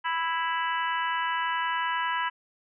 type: harmonic tone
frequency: 329.6 Hz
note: E4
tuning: in tune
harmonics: 3 / 4 / 5 / 6 / 7 / 8 / 9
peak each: -28 / -35 / -32 / -36 / -45 / -41 / -38 dBFS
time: 0.04-2.3 s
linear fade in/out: 20 ms
effects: none